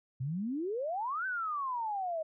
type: exponential two-way sweep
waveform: sine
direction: up then down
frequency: 122 to 1559 to 620 Hz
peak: -32 dBFS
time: 0.2-2.23 s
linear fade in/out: 10 ms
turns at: 1.26 s
effects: none